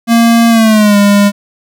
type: tone with pitch glide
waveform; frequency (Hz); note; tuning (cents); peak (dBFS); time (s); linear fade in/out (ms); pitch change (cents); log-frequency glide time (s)
square; 231.7 to 202.9; A#3 to G#3; -10 to -40; -5; 0.07-1.32; 50; -230; 0.49-0.97
effects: none